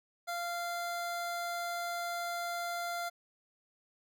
25% pulse tone, 693 Hz, F5, 14 cents flat, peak -31 dBFS, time 0.27-3.1 s, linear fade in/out 20 ms, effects none

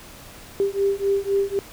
sine beating tone pair, 394.1 / 398 Hz, G4 / G4, +9 / +26 cents, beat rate 3.9 Hz, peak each -22 dBFS, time 0.6-1.59 s, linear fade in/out 0 ms, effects pink hiss -43 dBFS RMS until 1.72 s

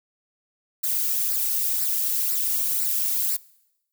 violet noise with flanger, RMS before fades -24 dBFS, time 0.83-3.37 s, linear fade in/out 10 ms, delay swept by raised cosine 0.31 to 2.01 ms, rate 2 Hz, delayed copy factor -0.7, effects noise-tail reverb RT60 0.9 s tail -23 dB re dry

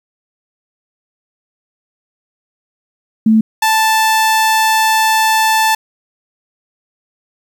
sine / sawtooth tone pair in turn, 220 / 880 Hz, A3 / A5, 0 / 0 cents, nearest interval 2 octaves, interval 2400 cents, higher second, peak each -6 dBFS, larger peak neither, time 3.26-3.41 / 3.62-5.75 s, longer second, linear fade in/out 5 ms, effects 8-bit

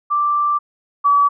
sine tone pair in turn, 1174.7 / 1144.6 Hz, D6 / D6, 0 / -45 cents, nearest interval unison, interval 45 cents, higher first, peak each -14 / -10 dBFS, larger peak second, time 0.1-0.59 / 1.04-1.29 s, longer first, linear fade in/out 20 ms, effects none

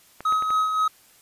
clicks, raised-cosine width 0.5 ms, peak -21 dBFS, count 4, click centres 0.206 / 0.324 / 0.424 / 0.505 s
triangle tone with tremolo, 1271 Hz, D#6, 36 cents sharp, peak -16 dBFS, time 0.25-0.88 s, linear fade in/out 5 ms, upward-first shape sine, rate 3.8 Hz, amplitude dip 45%
effects white hiss -55 dBFS RMS until 1.21 s + resampled to 32000 Hz

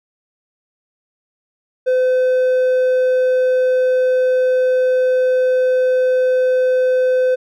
sine tone with hard clipping, 510 Hz, C5, 44 cents flat, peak -13 dBFS, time 1.86-7.36 s, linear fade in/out 20 ms, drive 3 dB, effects none

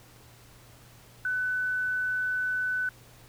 sine tone, 1500 Hz, F#6, 23 cents sharp, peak -26 dBFS, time 1.25-2.89 s, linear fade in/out 2 ms, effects added 119 Hz sine -55 dBFS peak until 3.28 s + pink hiss -55 dBFS RMS until 3.28 s

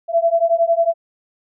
sine beating tone pair, 665 / 676 Hz, E5 / E5, +15 / +43 cents, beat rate 11 Hz, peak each -16 dBFS, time 0.08-0.94 s, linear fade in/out 50 ms, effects none

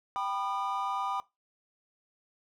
triangle chord, G augmented, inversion none, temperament equal with one note detuned, 784 / 987.8 / 1216.1 Hz, G5 / B5 / D#6, 0 / 0 / -40 cents, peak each -33 dBFS, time 0.16-1.2 s, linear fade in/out 0 ms, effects noise-tail reverb RT60 0.2 s tail -18 dB re dry

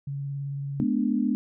sine tone with vibrato, 140 Hz, C#3, 18 cents sharp, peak -29 dBFS, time 0.07-0.84 s, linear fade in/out 5 ms, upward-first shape sine, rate 18 Hz, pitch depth 17 cents each way
sine chord, G# diminished, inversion none, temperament equal with one note detuned, 212.3 / 246.9 / 293.7 Hz, G#3 / B3 / D4, +38 / 0 / 0 cents, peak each -26 / -25 / -28 dBFS, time 0.8-1.35 s, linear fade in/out 0 ms
effects none

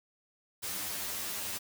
white noise with comb filter, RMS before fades -37 dBFS, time 0.62-1.59 s, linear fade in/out 20 ms, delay 10 ms, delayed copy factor +0.9, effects none

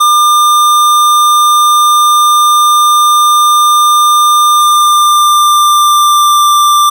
square tone with pitch glide, 1200 to 1182.8 Hz, D6 to D6, +37 to +12 cents, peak -5 dBFS, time 0-6.9 s, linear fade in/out 10 ms, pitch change -25 cents, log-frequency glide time 4.54-6.52 s, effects none

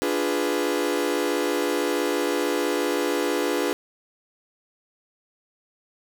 40% pulse chord, D diminished seventh, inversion none, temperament equal, 293.7 / 349.2 / 415.3 / 493.9 Hz, D4 / F4 / Ab4 / Cb5, 0 / 0 / 0 / 0 cents, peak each -27 dBFS, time 0.02-3.73 s, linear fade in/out 0 ms, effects none

